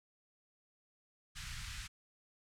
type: band-stop noise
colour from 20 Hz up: pink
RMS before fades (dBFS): -44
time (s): 1.35-1.88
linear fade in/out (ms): 20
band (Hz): 130 to 1400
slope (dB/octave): 24
effects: low-pass 8000 Hz 12 dB/octave